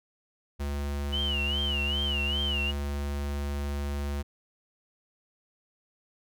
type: tone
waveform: square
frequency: 71.4 Hz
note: D2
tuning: 48 cents flat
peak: -30 dBFS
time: 0.59-4.23 s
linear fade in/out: 20 ms
type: tone with vibrato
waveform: sine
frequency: 2935 Hz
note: F#7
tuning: 15 cents flat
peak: -28 dBFS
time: 1.12-2.72 s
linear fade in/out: 20 ms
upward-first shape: sine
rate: 2.5 Hz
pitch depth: 130 cents each way
effects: none